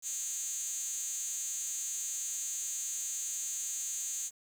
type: tone with high-pass filter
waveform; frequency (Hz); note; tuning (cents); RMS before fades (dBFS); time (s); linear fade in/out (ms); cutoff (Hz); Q
5% pulse; 270.3; C#4; -44; -37; 0.02-4.31; 50; 6500; 9
effects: 9-bit